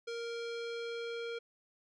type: tone with low-pass filter sweep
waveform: square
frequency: 466.2 Hz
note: A#4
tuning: in tune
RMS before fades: -40 dBFS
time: 0.07-1.39 s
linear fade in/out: 10 ms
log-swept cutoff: 5000 to 3300 Hz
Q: 1.7
effects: none